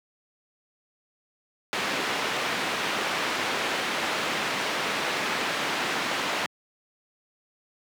white low-pass noise, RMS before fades -28 dBFS, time 1.73-6.46 s, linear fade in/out 0 ms, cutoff 2600 Hz, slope 12 dB/octave, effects high-pass 200 Hz 12 dB/octave

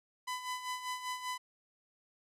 sawtooth tone with tremolo, 1003 Hz, B5, 26 cents sharp, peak -31 dBFS, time 0.27-1.38 s, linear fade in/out 10 ms, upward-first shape sine, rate 5.1 Hz, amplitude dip 65%, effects low-pass 12000 Hz 12 dB/octave

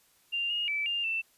sine tone with pitch steps, 2790 / 2857 / 2313 / 2803 / 2670 Hz, F7 / F7 / D7 / F7 / E7, -2 / +39 / -27 / +6 / +22 cents, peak -28 dBFS, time 0.32-1.22 s, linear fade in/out 20 ms, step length 180 ms, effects white hiss -65 dBFS RMS until 1.37 s + resampled to 32000 Hz

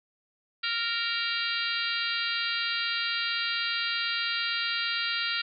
harmonic tone with a mistuned harmonic, 464.4 Hz, A#4, 7 cents flat, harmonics 3 / 4 / 5 / 6 / 7 / 8 / 9 / 10, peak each -33 / -36 / -36 / -34 / -37 / -38 / -35 / -37 dBFS, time 0.63-5.42 s, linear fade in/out 10 ms, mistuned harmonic 9, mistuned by -57 cents, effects none

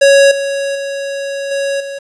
square tone with level steps, 555 Hz, C#5, 2 cents sharp, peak -5 / -16 / -19 / -15 / -23 dBFS, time 0.01-1.99 s, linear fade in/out 10 ms, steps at 0.31 / 0.75 / 1.51 / 1.8 s, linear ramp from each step 5 ms, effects resampled to 22050 Hz + 7-bit

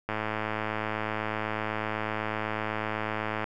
click train, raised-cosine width 0.5 ms, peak -15 dBFS, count 363, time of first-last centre 0.09-3.442 s, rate 108 Hz, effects none

